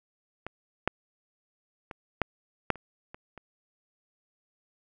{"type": "clicks", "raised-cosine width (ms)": 0.5, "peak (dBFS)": [-21, -9, -24, -9, -7, -30, -27, -29], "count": 8, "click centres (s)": [0.466, 0.876, 1.912, 2.217, 2.703, 2.757, 3.145, 3.377], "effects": []}